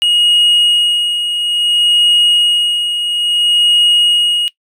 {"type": "tone with tremolo", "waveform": "triangle", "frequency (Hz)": 2881, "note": "F#7", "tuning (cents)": -47, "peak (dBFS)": -4, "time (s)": [0.02, 4.48], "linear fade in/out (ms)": 0, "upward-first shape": "sine", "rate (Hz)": 0.59, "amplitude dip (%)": 60, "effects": ["noise-tail reverb RT60 0.1 s tail -20 dB re dry", "tanh soft clip ceiling 0 dBFS"]}